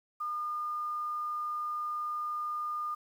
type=tone with quantisation; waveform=sine; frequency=1213 Hz; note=D#6; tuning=44 cents flat; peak=-32 dBFS; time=0.2-2.95 s; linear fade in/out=10 ms; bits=10; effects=none